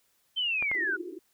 sine linear sweep, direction down, 3136 to 1410 Hz, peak -26 dBFS, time 0.36-0.97 s, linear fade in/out 20 ms
clicks, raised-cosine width 0.5 ms, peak -21 dBFS, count 2, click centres 0.625 / 0.715 s
white band-pass noise, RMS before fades -40 dBFS, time 0.75-1.19 s, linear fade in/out 0 ms, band 310 to 390 Hz, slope 96 dB/octave
effects white hiss -70 dBFS RMS until 1.33 s

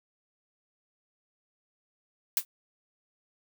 blue noise with exponential decay, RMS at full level -20 dBFS, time 2.37-2.45 s, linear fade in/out 1 ms, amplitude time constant 16 ms, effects none

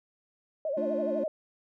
sine tone with vibrato, 587.3 Hz, D5, in tune, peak -28 dBFS, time 0.65-1.28 s, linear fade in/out 2 ms, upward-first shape sine, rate 12 Hz, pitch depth 160 cents each way
triangle chord, D minor, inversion second, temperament equal, 220 / 293.7 / 349.2 Hz, A3 / D4 / F4, 0 / 0 / 0 cents, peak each -34 dBFS, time 0.77-1.24 s, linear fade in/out 5 ms
effects none

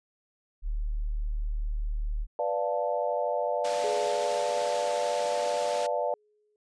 sine tone, 37.62 Hz, D1, 42 cents sharp, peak -27 dBFS, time 0.62-2.27 s, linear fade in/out 50 ms
sine chord, B half-diminished seventh, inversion none, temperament equal, 493.9 / 587.3 / 698.5 / 880 Hz, B4 / D5 / F5 / A5, 0 / 0 / 0 / 0 cents, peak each -32 / -29 / -32 / -34 dBFS, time 2.39-6.14 s, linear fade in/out 2 ms
white band-pass noise, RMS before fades -40 dBFS, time 3.64-5.87 s, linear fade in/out 10 ms, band 210 to 5900 Hz, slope 12 dB/octave
sine tone with exponential decay, 421.1 Hz, G#4, 24 cents sharp, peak -29 dBFS, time 3.84-6.56 s, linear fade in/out 1 ms, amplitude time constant 590 ms
effects resampled to 22050 Hz

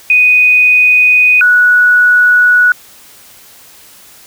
sine tone pair in turn, 2489 / 1468.9 Hz, D#7 / F#6, 0 / -13 cents, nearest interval major sixth, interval 913 cents, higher first, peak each -4 dBFS, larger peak neither, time 0.1-1.41 / 1.41-2.72 s, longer neither, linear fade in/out 2 ms, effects white hiss -39 dBFS RMS until 4.26 s

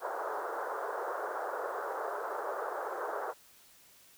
pink band-pass noise, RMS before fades -37 dBFS, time 0-3.34 s, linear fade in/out 50 ms, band 410 to 1500 Hz, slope 48 dB/octave, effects white hiss -60 dBFS RMS until 4.17 s

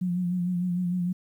sine tone with vibrato, 178.5 Hz, F3, 38 cents sharp, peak -24 dBFS, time 0.01-1.13 s, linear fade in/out 10 ms, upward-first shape sine, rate 6.6 Hz, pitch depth 42 cents each way, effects 10-bit

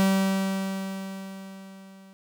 45% pulse tone with level ramp, 192.8 Hz, G3, 28 cents flat, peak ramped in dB -18 to -48 dBFS, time 0-2.13 s, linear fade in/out 0 ms, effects none

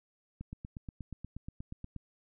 click train, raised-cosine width 5 ms, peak -29 dBFS, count 14, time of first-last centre 0.41-1.963 s, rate 8.37 Hz, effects none

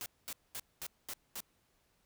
white noise bursts, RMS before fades -42 dBFS, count 6, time 0.01-1.404 s, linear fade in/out 0 ms, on 49 ms, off 220 ms, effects pink hiss -74 dBFS RMS until 2.05 s

